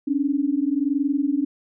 sine tone pair together, 272.5 / 293.7 Hz, C#4 / D4, -29 / 0 cents, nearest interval minor second, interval 129 cents, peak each -22 dBFS, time 0.07-1.45 s, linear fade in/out 10 ms, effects none

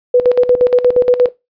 sine tone with tremolo, 494.2 Hz, B4, 1 cent sharp, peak -5 dBFS, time 0.14-1.29 s, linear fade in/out 5 ms, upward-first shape square, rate 8.5 Hz, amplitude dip 70%, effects noise-tail reverb RT60 0.2 s tail -18 dB re dry + resampled to 11025 Hz

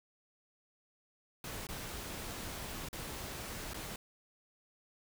pink noise with dropouts, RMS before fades -43 dBFS, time 1.44-3.96 s, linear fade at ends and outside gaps 2 ms, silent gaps 1.669-1.688 / 2.887-2.929 / 3.735-3.743 s, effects none

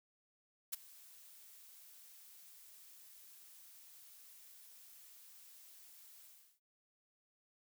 blue noise with ADSR envelope, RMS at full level -37 dBFS, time 0.72-6.6 s, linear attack 15 ms, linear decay 16 ms, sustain -22 dB, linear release 350 ms, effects none

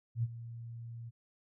sine tone with ADSR envelope, 116.54 Hz, A#2, in tune, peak -27 dBFS, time 0.15-1.11 s, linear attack 82 ms, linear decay 38 ms, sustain -15 dB, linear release 28 ms, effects none

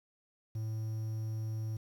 triangle tone with quantisation, 110 Hz, A2, in tune, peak -32 dBFS, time 0.55-1.77 s, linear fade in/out 5 ms, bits 10, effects none

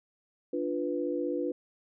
sine chord, B diminished, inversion first, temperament equal, 293.7 / 349.2 / 493.9 Hz, D4 / F4 / B4, 0 / 0 / 0 cents, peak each -33 dBFS, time 0.53-1.52 s, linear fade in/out 5 ms, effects none

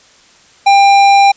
sine tone with tanh clipping, 796 Hz, G5, 26 cents sharp, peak -6 dBFS, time 0.66-1.32 s, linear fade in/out 10 ms, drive 16 dB, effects white hiss -45 dBFS RMS until 1.36 s + resampled to 16000 Hz

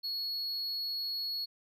triangle tone, 4349 Hz, C#8, 34 cents flat, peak -32 dBFS, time 0.03-1.46 s, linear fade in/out 20 ms, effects none

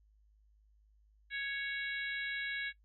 harmonic tone, 554.4 Hz, C#5, in tune, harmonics 3 / 4 / 5 / 6 / 7, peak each -38 / -40 / -48 / -49 / -46 dBFS, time 1.3-2.73 s, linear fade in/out 50 ms, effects noise-tail reverb RT60 0.1 s tail -19 dB re dry + added 52 Hz sine -64 dBFS peak until 2.84 s

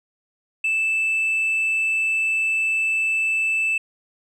triangle tone with tanh clipping, 2637 Hz, E7, in tune, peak -19 dBFS, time 0.64-3.78 s, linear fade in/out 5 ms, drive 6 dB, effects none

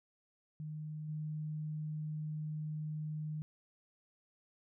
sine tone with level steps, 153.4 Hz, D#3, 24 cents flat, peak -40 / -37 dBFS, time 0.6-3.42 s, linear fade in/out 0 ms, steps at 1.08 s, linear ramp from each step 10 ms, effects none

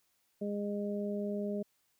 harmonic tone, 204.7 Hz, G#3, 25 cents flat, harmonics 1 / 2 / 3, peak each -35 / -38 / -40 dBFS, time 0.41-1.63 s, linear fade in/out 10 ms, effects white hiss -75 dBFS RMS until 1.99 s

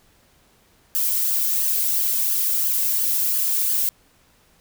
violet noise with flanger, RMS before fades -21 dBFS, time 0.95-3.89 s, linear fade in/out 0 ms, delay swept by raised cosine 0.63 to 1.93 ms, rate 2.9 Hz, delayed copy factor +0.55, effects pink hiss -58 dBFS RMS until 4.6 s

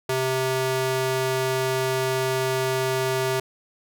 square tone with high-pass filter, 130.81 Hz, C3, in tune, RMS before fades -24 dBFS, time 0.09-3.4 s, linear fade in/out 5 ms, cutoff 300 Hz, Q 0.94, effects none

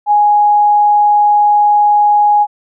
sine tone, 830.6 Hz, G#5, in tune, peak -6 dBFS, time 0.06-2.47 s, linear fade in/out 50 ms, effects none

